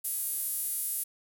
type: tone with high-pass filter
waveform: sawtooth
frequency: 415.3 Hz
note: G#4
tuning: in tune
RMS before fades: -33 dBFS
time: 0.04-1.04 s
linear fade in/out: 10 ms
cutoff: 11000 Hz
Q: 3.1
effects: none